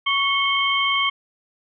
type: tone cluster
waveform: sine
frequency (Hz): 1118 / 2187 / 3141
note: C#6 / C#7 / G7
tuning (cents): +14 / -24 / +3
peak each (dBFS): -22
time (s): 0.06-1.1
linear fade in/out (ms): 10
effects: none